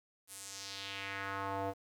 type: tone with band-pass filter sweep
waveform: square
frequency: 98 Hz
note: G2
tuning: in tune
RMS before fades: -41 dBFS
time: 0.27-1.74 s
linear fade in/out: 50 ms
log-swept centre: 11000 to 600 Hz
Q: 2
effects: 10-bit